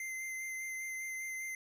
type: tone with vibrato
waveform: square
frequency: 2075 Hz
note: C7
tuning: 15 cents flat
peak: -39 dBFS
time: 0-1.55 s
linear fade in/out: 2 ms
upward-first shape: sine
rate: 5 Hz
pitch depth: 14 cents each way
effects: none